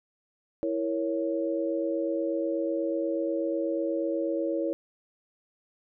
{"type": "chord", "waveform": "sine", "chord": "A# diminished", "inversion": "second", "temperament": "equal", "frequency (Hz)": [329.6, 466.2, 554.4], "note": ["E4", "A#4", "C#5"], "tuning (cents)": [0, 0, 0], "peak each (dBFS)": [-29, -33, -30], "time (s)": [0.63, 4.73], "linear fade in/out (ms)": 0, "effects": []}